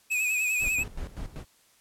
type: tone with vibrato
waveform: square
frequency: 2525 Hz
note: D#7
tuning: 25 cents sharp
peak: -25 dBFS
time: 0.1-0.84 s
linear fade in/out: 20 ms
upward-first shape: triangle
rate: 10 Hz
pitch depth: 67 cents each way
type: noise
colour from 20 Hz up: blue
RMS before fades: -42 dBFS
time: 0.11-0.76 s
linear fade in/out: 5 ms
type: noise with tremolo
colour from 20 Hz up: brown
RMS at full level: -35 dBFS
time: 0.59-1.45 s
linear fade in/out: 50 ms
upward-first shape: square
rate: 5.2 Hz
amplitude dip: 75%
effects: white hiss -62 dBFS RMS until 1.8 s + low-pass 12000 Hz 12 dB/octave